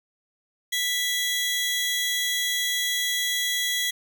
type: tone pair together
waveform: sawtooth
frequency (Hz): 1975.5 / 3322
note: B6 / G#7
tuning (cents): 0 / 0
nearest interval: major sixth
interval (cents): 900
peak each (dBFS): -23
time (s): 0.72-3.91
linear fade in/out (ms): 10
effects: none